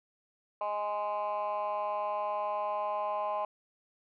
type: chord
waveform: sine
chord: Ab major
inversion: second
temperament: just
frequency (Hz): 623 / 830.6 / 1038.3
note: Eb5 / Ab5 / C6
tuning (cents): +2 / 0 / -14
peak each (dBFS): -33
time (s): 0.61-3.45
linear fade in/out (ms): 2
effects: tanh soft clip ceiling -26 dBFS